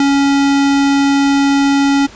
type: tone with ADSR envelope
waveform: square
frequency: 278.9 Hz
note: C#4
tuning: 11 cents sharp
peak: -8 dBFS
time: 0-2.07 s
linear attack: 3 ms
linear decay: 10 ms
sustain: -2 dB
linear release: 16 ms
effects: pink hiss -37 dBFS RMS until 2.15 s + resampled to 16000 Hz